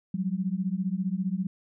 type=beating tone pair; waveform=sine; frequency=180.1 / 195.1 Hz; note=F#3 / G3; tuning=-46 / -8 cents; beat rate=15 Hz; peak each=-29 dBFS; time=0.14-1.47 s; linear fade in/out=5 ms; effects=none